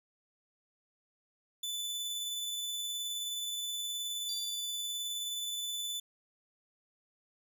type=tone with tremolo; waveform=sawtooth; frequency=3497 Hz; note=A7; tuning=11 cents flat; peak=-31 dBFS; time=1.63-6 s; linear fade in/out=5 ms; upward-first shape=triangle; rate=19 Hz; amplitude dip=25%
type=tone with exponential decay; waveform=sine; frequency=4699 Hz; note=D8; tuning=in tune; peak=-36 dBFS; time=4.29-5.08 s; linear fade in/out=1 ms; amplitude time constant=170 ms
effects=none

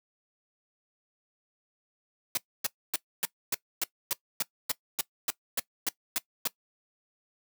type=noise bursts; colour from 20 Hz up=white; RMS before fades=-28 dBFS; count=15; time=2.35-6.475 s; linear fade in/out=2 ms; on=23 ms; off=270 ms; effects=noise-tail reverb RT60 0.1 s tail -20 dB re dry + high-pass 150 Hz 12 dB/octave

